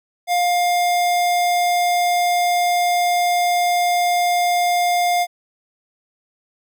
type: tone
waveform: square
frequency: 706 Hz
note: F5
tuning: 19 cents sharp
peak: -16 dBFS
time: 0.27-5.27 s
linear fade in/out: 50 ms
effects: none